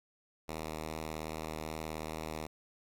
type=tone with vibrato; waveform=5% pulse; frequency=78.6 Hz; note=D#2; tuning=18 cents sharp; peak=-27 dBFS; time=0.48-2.47 s; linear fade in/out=10 ms; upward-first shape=triangle; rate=2.5 Hz; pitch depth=13 cents each way; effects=AAC 64 kbps